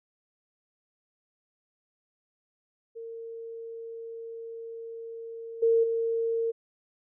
sine tone with level steps, 457.5 Hz, A#4, 32 cents flat, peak -37 / -19 / -25 dBFS, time 2.95-6.52 s, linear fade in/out 20 ms, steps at 5.62 / 5.83 s, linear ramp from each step 10 ms, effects none

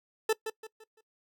40% pulse tone with echo, 440 Hz, A4, in tune, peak -22 dBFS, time 0.29-0.33 s, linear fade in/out 5 ms, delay 170 ms, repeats 4, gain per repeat -9 dB, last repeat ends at 1.01 s, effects noise-tail reverb RT60 0.1 s tail -21 dB re dry

